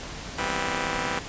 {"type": "chord", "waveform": "5% pulse", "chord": "C major seventh", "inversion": "first", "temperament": "just", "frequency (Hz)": [163.52, 196.22, 245.3, 261.6], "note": ["E3", "G3", "B3", "C4"], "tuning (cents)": [-14, 2, -12, 0], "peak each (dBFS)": -22, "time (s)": [0.38, 1.19], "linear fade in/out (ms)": 2, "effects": ["pink hiss -37 dBFS RMS until 1.28 s", "resampled to 16000 Hz"]}